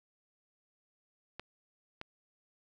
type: clicks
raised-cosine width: 0.3 ms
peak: -25 dBFS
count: 2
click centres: 1.396 / 2.014 s
effects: none